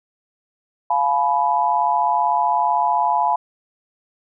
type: chord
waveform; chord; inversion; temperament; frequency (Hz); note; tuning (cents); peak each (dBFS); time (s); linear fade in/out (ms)
sine; F diminished; none; equal with one note detuned; 698.5 / 852 / 987.8; F5 / Ab5 / Cb6; 0 / +44 / 0; -22 / -19 / -19; 0.9-3.36; 5
effects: none